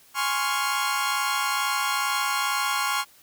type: chord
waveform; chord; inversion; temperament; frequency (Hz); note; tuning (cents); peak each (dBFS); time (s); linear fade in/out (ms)
sawtooth; Db major seventh; second; equal; 830.6 / 1046.5 / 1108.7 / 1396.9; Ab5 / C6 / Db6 / F6; 0 / 0 / 0 / 0; -27 / -26 / -24 / -25; 0.14-3.05; 50
effects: white hiss -55 dBFS RMS until 3.22 s